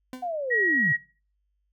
40% pulse tone with exponential decay, 255.3 Hz, C4, 42 cents flat, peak -31 dBFS, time 0.13-0.34 s, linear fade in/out 1 ms, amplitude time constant 44 ms
sine linear sweep, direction down, 740 to 127.9 Hz, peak -27 dBFS, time 0.22-0.93 s, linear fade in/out 10 ms
sine tone, 1905 Hz, A#6, 37 cents sharp, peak -21 dBFS, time 0.5-0.97 s, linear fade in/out 20 ms
effects noise-tail reverb RT60 0.4 s tail -21 dB re dry + added 50 Hz sine -70 dBFS peak until 1.72 s

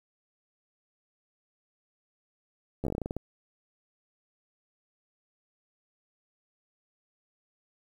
slowing click train, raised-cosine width 2 ms, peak -19 dBFS, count 12, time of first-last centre 2.84-3.166 s, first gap 12 ms, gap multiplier 1.17, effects 9-bit

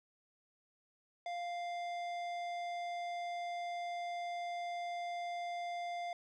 sine tone with tanh clipping, 698 Hz, F5, 1 cent flat, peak -40 dBFS, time 1.26-6.13 s, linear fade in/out 2 ms, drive 14 dB, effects none

